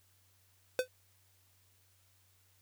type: tone with exponential decay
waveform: square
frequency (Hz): 508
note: B4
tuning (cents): +49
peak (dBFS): -25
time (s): 0.79-0.88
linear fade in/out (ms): 1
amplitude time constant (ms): 18
effects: added 94 Hz sine -70 dBFS peak until 2.61 s + white hiss -70 dBFS RMS until 2.61 s